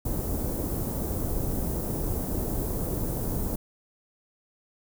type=band-stop noise; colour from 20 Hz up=pink; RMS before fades=-29 dBFS; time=0.05-3.56 s; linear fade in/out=5 ms; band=500 to 15000 Hz; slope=12 dB/octave; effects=none